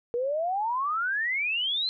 sine exponential sweep, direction up, 466.2 to 4178 Hz, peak -25 dBFS, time 0.14-1.89 s, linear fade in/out 0 ms, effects none

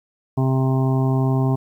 harmonic tone, 131.8 Hz, C3, 13 cents sharp, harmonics 1 / 2 / 3 / 5 / 6 / 7 / 8, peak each -17 / -23 / -27 / -31 / -33 / -34 / -35 dBFS, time 0.37-1.56 s, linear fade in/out 10 ms, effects 9-bit

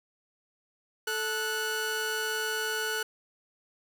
sawtooth tone pair together, 438.3 / 1474.3 Hz, A4 / F#6, -7 / -7 cents, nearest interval octave + major sixth, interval 2100 cents, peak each -30 / -27 dBFS, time 1.07-3.03 s, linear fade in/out 5 ms, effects none

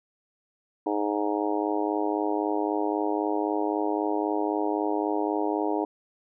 harmonic tone, 103.83 Hz, G#2, in tune, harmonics 3 / 4 / 5 / 6 / 7 / 8 / 9, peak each -28 / -30 / -35 / -35 / -33 / -34 / -34 dBFS, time 0.86-5.85 s, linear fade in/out 5 ms, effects none

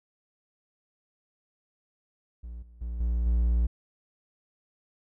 triangle tone with level steps, 58.5 Hz, A#1, 7 cents sharp, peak -35 / -47 / -29 / -22 / -19 dBFS, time 2.43-3.67 s, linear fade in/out 10 ms, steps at 2.62 / 2.81 / 3 / 3.26 s, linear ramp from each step 5 ms, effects none

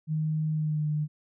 sine tone with pitch glide, 155.56 to 151.13 Hz, D#3 to D3, 0 to +50 cents, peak -25 dBFS, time 0.07-1.08 s, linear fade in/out 50 ms, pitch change -50 cents, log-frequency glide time 0.52-0.86 s, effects none

